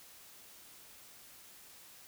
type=silence; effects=white hiss -56 dBFS RMS until 2.07 s